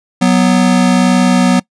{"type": "tone pair together", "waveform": "square", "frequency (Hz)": [185.21, 246.9], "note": ["F#3", "B3"], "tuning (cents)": [2, 0], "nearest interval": "perfect fourth", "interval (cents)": 498, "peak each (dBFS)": -11, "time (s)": [0.21, 1.6], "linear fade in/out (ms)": 10, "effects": ["noise-tail reverb RT60 0.1 s tail -23 dB re dry", "resampled to 22050 Hz"]}